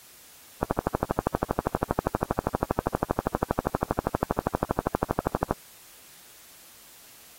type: click train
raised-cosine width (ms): 1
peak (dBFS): -7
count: 62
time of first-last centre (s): 0.63-5.51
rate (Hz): 12.5
effects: white hiss -51 dBFS RMS until 7.38 s + AAC 48 kbps